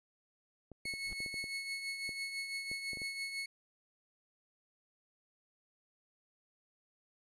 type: clicks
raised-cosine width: 2 ms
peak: -36 dBFS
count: 12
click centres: 0.717 / 0.855 / 0.938 / 1.204 / 1.262 / 1.342 / 1.441 / 2.092 / 2.715 / 2.933 / 2.972 / 3.018 s
type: tone with tremolo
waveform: 30% pulse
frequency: 2196 Hz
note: C#7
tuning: 17 cents flat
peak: -33 dBFS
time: 0.85-3.46 s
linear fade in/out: 5 ms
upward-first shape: triangle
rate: 6 Hz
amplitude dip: 55%
type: noise with exponential growth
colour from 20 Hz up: brown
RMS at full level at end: -44 dBFS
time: 0.97-1.13 s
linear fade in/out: 0 ms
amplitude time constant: 34 ms
effects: resampled to 24000 Hz